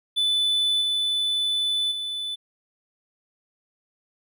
triangle tone with level steps, 3496 Hz, A7, 12 cents flat, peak -18 / -20 / -26 dBFS, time 0.16-2.36 s, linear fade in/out 20 ms, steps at 0.81 / 1.91 s, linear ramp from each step 10 ms, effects none

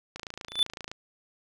click train, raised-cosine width 0.2 ms, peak -20 dBFS, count 22, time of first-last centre 0.16-0.915 s, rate 27.8 Hz
triangle tone with exponential growth, 3500 Hz, A7, 10 cents flat, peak -15 dBFS, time 0.48-0.63 s, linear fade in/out 2 ms, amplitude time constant 31 ms
effects none

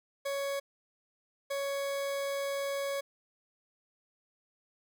40% pulse tone bursts at uneven times, 557 Hz, C#5, 8 cents sharp, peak -31 dBFS, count 2, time 0.25-0.6 / 1.5-3.01 s, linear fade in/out 10 ms, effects 12-bit

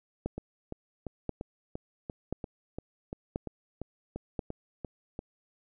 two click trains, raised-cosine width 2 ms, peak -18 / -23 dBFS, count 5 / 15, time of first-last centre 0.26-4.392 / 0.38-5.191 s, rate 0.968 / 2.91 Hz, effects none

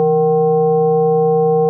sine tone with frequency modulation, 466.2 Hz, A#4, in tune, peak -10 dBFS, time 0-1.69 s, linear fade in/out 0 ms, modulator 301 Hz, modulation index 0.73, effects none

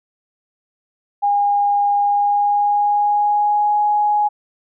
sine tone with pitch glide, 814 to 834 Hz, G#5 to G#5, -35 to +7 cents, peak -13 dBFS, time 1.22-4.29 s, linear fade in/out 20 ms, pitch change +42 cents, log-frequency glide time 1.97-3.8 s, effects none

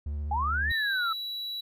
triangle tone with vibrato, 73.6 Hz, D2, 4 cents sharp, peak -28 dBFS, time 0.06-0.72 s, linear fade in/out 5 ms, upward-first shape sine, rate 15 Hz, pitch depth 36 cents each way
sine linear two-way sweep, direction up then down, 784 to 1864.7 to 1292 Hz, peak -26 dBFS, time 0.31-1.13 s, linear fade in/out 5 ms, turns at 0.71 s
triangle tone, 3920 Hz, B7, 14 cents flat, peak -31 dBFS, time 0.7-1.61 s, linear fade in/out 10 ms
effects none

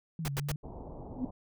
sine linear two-way sweep, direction down then up, 169.8 to 138.59 to 148.4 Hz, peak -33 dBFS, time 0.19-0.56 s, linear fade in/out 2 ms, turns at 0.31 s
pink noise bursts, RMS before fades -35 dBFS, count 3, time 0.25-0.516 s, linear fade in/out 0 ms, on 30 ms, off 88 ms
pink low-pass noise, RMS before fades -44 dBFS, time 0.63-1.31 s, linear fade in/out 10 ms, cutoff 920 Hz, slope 48 dB/octave
sine tone with exponential growth, 253.1 Hz, B3, 43 cents sharp, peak -26 dBFS, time 1.09-1.25 s, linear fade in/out 5 ms, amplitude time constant 33 ms
effects none

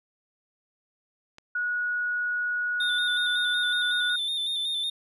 clicks, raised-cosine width 0.2 ms, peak -28 / -36 dBFS, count 2, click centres 1.384 / 2.832 s
sine tone, 1458 Hz, F#6, 26 cents flat, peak -25 dBFS, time 1.55-4.16 s, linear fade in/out 5 ms
triangle tone with vibrato, 3600 Hz, A7, 39 cents sharp, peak -25 dBFS, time 2.8-4.9 s, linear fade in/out 5 ms, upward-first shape square, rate 5.4 Hz, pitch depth 33 cents each way
effects none

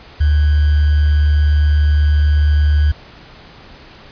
sine tone with sample-and-hold, 74.3 Hz, D2, 21 cents sharp, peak -9 dBFS, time 0.2-2.92 s, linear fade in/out 10 ms, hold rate 1575 Hz, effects pink hiss -40 dBFS RMS until 4.11 s + resampled to 11025 Hz

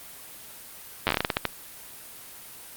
slowing click train, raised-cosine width 0.3 ms, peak -6 dBFS, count 12, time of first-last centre 1.07-1.453 s, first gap 9 ms, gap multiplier 1.25, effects white hiss -44 dBFS RMS until 2.76 s + Opus 32 kbps

